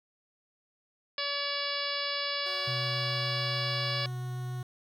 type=harmonic tone; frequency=570 Hz; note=C#5; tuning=48 cents sharp; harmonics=1 / 2 / 3 / 4 / 5 / 6 / 7 / 8 / 9; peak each=-39 / -39 / -39 / -39 / -39 / -39 / -39 / -39 / -39 dBFS; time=1.18-4.06 s; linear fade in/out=2 ms
type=tone; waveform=15% pulse; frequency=366.2 Hz; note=F#4; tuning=18 cents flat; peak=-39 dBFS; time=2.46-4.63 s; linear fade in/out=2 ms
type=tone with vibrato; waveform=sine; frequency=126.9 Hz; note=B2; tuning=47 cents sharp; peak=-33 dBFS; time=2.67-4.63 s; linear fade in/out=10 ms; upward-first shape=square; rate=7.1 Hz; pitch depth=8 cents each way
effects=none